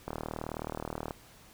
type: click train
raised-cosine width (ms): 1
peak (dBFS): -21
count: 41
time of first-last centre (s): 0.08-1.108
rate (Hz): 38.9
effects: pink hiss -56 dBFS RMS until 1.53 s